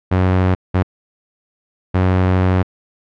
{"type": "tone bursts at uneven times", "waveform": "sawtooth", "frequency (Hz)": 92.5, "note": "F#2", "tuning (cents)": 0, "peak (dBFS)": -8, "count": 3, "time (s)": [[0.11, 0.55], [0.74, 0.83], [1.94, 2.63]], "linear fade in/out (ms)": 10, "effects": ["low-pass 2000 Hz 12 dB/octave"]}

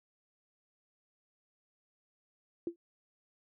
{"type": "tone with exponential decay", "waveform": "sine", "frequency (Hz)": 341, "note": "F4", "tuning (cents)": -41, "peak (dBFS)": -28, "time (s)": [2.67, 2.76], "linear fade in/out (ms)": 2, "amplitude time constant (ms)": 18, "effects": []}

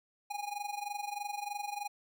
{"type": "tone with amplitude modulation", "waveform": "square", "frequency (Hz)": 820, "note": "G#5", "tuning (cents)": -22, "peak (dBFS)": -34, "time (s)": [0.3, 1.88], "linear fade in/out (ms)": 10, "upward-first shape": "sine", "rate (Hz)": 23.2, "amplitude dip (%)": 80, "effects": []}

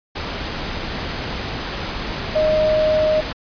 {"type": "tone in noise", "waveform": "sine", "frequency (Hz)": 620, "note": "D#5", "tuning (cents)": -6, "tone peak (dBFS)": -14, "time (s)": [2.35, 3.21], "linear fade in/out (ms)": 10, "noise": "pink", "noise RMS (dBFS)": -26, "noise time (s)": [0.15, 3.33], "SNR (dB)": 9, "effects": ["resampled to 11025 Hz"]}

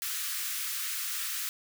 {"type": "high-pass noise", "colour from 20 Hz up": "white", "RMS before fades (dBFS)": -34, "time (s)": [0.02, 1.49], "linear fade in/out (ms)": 0, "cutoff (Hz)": 1200, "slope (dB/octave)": 48, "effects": []}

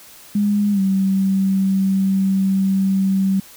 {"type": "tone with pitch glide", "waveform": "sine", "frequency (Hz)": [205.4, 192.76], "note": ["G#3", "G3"], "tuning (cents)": [-19, -29], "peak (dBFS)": -14, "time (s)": [0.35, 3.4], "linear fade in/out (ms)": 5, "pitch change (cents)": -110, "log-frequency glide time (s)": [0.72, 0.8], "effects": ["white hiss -43 dBFS RMS until 3.56 s"]}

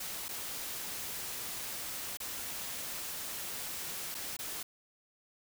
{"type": "noise with dropouts", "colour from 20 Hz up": "white", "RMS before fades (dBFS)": -40, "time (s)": [0, 4.63], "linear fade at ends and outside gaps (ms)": 5, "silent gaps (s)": [[0.284, 0.289], [2.172, 2.201], [4.145, 4.149], [4.368, 4.389]], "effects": []}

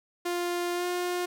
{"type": "tone with pitch glide", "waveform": "sawtooth", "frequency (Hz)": [350.5, 356], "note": ["F4", "F4"], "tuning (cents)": [6, 33], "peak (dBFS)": -24, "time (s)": [0.25, 1.26], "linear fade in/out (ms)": 10, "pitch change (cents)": 27, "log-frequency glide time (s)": [0.74, 0.85], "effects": []}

